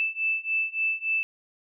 sine beating tone pair, 2637 / 2640.5 Hz, E7 / E7, 0 / +2 cents, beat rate 3.5 Hz, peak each -28 / -27 dBFS, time 0-1.23 s, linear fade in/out 0 ms, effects none

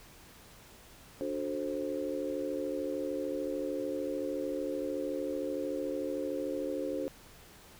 sine chord, D dominant seventh, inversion none, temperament just, 293.7 / 367.1 / 440.5 / 528.6 Hz, D4 / F#4 / A4 / C5, 0 / -14 / +2 / +18 cents, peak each -37 / -39 / -40 / -36 dBFS, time 1.21-7.08 s, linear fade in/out 0 ms, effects pink hiss -55 dBFS RMS until 7.79 s

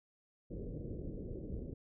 pink low-pass noise, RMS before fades -43 dBFS, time 0.5-1.74 s, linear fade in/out 10 ms, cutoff 510 Hz, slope 48 dB/octave, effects none

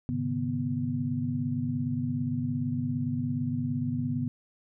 sine tone cluster, 106 / 135.2 / 152.6 / 245.3 Hz, G#2 / C#3 / D#3 / B3, +36 / -43 / -33 / -12 cents, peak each -35 / -33 / -35 / -30 dBFS, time 0.09-4.28 s, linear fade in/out 0 ms, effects none

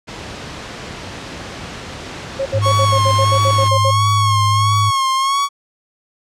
pink low-pass noise, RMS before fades -30 dBFS, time 0.07-3.69 s, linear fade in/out 20 ms, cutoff 5800 Hz, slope 12 dB/octave
sine tone bursts, 543 Hz, C#5, 36 cents flat, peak -16 dBFS, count 12, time 2.39-3.91 s, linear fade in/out 10 ms, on 68 ms, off 64 ms
sine tone with pitch glide, 103.2 to 104.16 Hz, G#2 to G#2, -10 to +6 cents, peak -14 dBFS, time 2.53-4.91 s, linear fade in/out 20 ms, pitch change +16 cents, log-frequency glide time 3.36-4.35 s
45% pulse tone with vibrato, 1091 Hz, C#6, 28 cents flat, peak -14 dBFS, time 2.61-5.49 s, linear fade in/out 50 ms, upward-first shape sine, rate 1.5 Hz, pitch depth 53 cents each way
effects high-pass 60 Hz 12 dB/octave + low-pass 9000 Hz 12 dB/octave

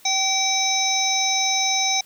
harmonic tone, 768 Hz, G5, 36 cents flat, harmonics 1 / 3 / 5 / 7 / 8, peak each -25 / -26 / -25 / -26 / -23 dBFS, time 0.05-2.01 s, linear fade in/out 5 ms, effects white hiss -51 dBFS RMS until 2.05 s

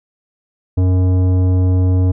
sine tone with tanh clipping, 92 Hz, F#2, 9 cents flat, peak -12 dBFS, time 0.77-2.12 s, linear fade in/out 10 ms, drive 13 dB, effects none

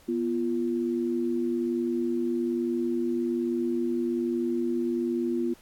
sine tone pair together, 244.3 / 345.5 Hz, B3 / F4, -19 / -19 cents, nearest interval tritone, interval 600 cents, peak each -28 / -27 dBFS, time 0.08-5.54 s, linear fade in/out 10 ms, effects pink hiss -57 dBFS RMS until 5.61 s + AAC 64 kbps

